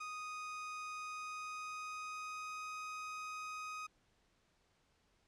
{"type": "tone with pitch glide", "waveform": "30% pulse", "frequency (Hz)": [1244.5, 1253.2], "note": ["D#6", "D#6"], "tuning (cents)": [0, 12], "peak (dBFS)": -40, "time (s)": [0, 3.87], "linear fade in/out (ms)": 10, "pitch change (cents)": 12, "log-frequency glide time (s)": [0.91, 2.72], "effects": ["pink hiss -75 dBFS RMS until 5.27 s", "low-pass 7000 Hz 12 dB/octave"]}